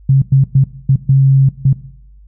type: tone bursts at uneven times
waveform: sine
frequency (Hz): 135.3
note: C#3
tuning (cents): -42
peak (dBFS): -5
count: 6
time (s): 0.09-0.22 / 0.32-0.44 / 0.55-0.64 / 0.89-0.96 / 1.09-1.49 / 1.65-1.73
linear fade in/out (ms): 5
effects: noise-tail reverb RT60 0.8 s tail -18 dB re dry + added 50 Hz sine -38 dBFS peak until 2.27 s